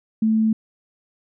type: tone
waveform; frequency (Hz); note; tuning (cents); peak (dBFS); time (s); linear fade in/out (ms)
sine; 220; A3; 0; -15; 0.22-0.53; 5
effects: none